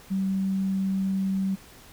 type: tone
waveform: sine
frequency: 192.3 Hz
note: G3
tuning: 33 cents flat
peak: -23 dBFS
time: 0.1-1.56 s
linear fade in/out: 20 ms
effects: pink hiss -50 dBFS RMS until 1.92 s